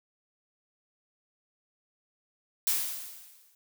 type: noise with exponential decay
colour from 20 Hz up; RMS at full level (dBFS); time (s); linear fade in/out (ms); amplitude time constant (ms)
blue; -25; 2.67-3.55; 2; 190
effects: none